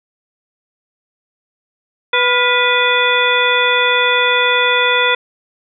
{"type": "harmonic tone with a mistuned harmonic", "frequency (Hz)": 493.9, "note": "B4", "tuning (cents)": 0, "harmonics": [1, 2, 3, 4, 5, 7], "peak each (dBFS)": [-18, -18, -18, -18, -18, -18], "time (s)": [2.13, 5.15], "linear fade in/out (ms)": 5, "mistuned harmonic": 3, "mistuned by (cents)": -69, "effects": []}